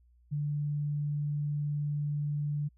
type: tone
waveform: sine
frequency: 146.83 Hz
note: D3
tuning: in tune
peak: -29 dBFS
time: 0.31-2.69 s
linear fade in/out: 20 ms
effects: added 60 Hz sine -60 dBFS peak until 2.77 s